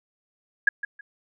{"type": "tone with echo", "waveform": "sine", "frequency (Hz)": 1661.2, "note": "G#6", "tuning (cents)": 0, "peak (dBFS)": -13, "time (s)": [0.67, 0.69], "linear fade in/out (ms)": 5, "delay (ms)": 160, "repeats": 2, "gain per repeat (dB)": -13, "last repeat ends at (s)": 1.01, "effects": []}